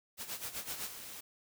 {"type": "noise with tremolo", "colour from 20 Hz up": "white", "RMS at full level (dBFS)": -39, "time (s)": [0.17, 0.91], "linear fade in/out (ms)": 50, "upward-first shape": "sine", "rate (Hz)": 7.9, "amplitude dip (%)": 75}
{"type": "noise", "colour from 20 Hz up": "white", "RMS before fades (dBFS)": -47, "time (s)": [0.7, 1.21], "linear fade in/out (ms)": 10}
{"effects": []}